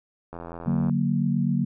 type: click train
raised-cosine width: 1 ms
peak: -23 dBFS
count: 49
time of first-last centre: 0.33-0.896 s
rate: 84.8 Hz
type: chord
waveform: sine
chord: D augmented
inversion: none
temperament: equal with one note detuned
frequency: 145.57 / 185 / 233.1 Hz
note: D3 / F#3 / A#3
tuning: -15 / 0 / 0 cents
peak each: -25 dBFS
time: 0.66-1.65 s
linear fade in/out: 10 ms
effects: none